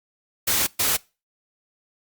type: noise bursts at uneven times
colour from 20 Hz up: white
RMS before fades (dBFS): -21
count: 2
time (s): 0.47-0.67 / 0.79-0.97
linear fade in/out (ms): 10
effects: noise-tail reverb RT60 0.3 s tail -24 dB re dry + Opus 48 kbps

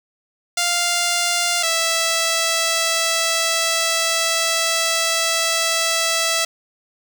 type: tone pair in turn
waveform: 5% pulse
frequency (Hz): 698.5 / 659.3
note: F5 / E5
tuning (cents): 0 / 0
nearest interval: minor second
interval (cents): 100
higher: first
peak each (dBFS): -6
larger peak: neither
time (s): 0.57-1.63 / 1.63-6.45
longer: second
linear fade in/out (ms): 5
effects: none

